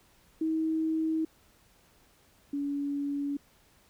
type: tone pair in turn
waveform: sine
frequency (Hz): 318.9 / 284.1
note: D#4 / C#4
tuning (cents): +43 / +43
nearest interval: major second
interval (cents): 200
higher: first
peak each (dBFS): -26 / -29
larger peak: first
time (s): 0.41-1.25 / 2.53-3.37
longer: neither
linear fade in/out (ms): 5
effects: pink hiss -63 dBFS RMS until 3.89 s